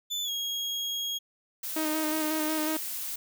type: tone with pitch glide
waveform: 35% pulse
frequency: 3500 to 3285 Hz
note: A7 to G#7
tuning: -10 to -20 cents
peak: -28 dBFS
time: 0.1-1.19 s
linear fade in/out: 20 ms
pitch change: -110 cents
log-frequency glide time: 0.24-0.3 s
type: noise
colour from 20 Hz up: blue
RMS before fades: -35 dBFS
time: 1.63-3.16 s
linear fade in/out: 5 ms
type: tone with vibrato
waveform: sawtooth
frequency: 311.1 Hz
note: D#4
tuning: in tune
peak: -24 dBFS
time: 1.76-2.77 s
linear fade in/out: 5 ms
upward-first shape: square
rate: 5.5 Hz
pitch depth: 20 cents each way
effects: none